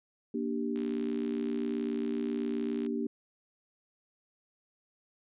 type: chord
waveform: sine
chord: G minor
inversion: first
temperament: just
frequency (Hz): 235.2 / 294 / 392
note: Bb3 / D4 / G4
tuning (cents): +16 / +2 / 0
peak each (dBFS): -33 / -35 / -36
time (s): 0.34-3.07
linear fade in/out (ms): 5
type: click train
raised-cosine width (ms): 0.2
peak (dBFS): -31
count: 143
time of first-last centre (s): 0.76-2.864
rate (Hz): 67.5
effects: resampled to 8000 Hz